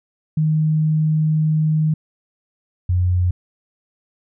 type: tone pair in turn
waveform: sine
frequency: 155.56 / 89.8 Hz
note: D#3 / F2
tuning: 0 / +49 cents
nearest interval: minor seventh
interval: 951 cents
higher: first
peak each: -14 dBFS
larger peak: neither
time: 0.37-1.94 / 2.89-3.31 s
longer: first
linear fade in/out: 5 ms
effects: none